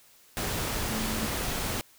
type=tone in noise; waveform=sine; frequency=220 Hz; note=A3; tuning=in tune; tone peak=-33 dBFS; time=0.9-1.27 s; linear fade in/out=0 ms; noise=pink; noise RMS=-31 dBFS; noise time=0.37-1.81 s; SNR=-5 dB; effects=white hiss -58 dBFS RMS until 1.98 s